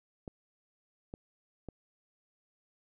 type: clicks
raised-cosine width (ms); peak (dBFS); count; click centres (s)
2; -28; 3; 0.278 / 1.139 / 1.687
effects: none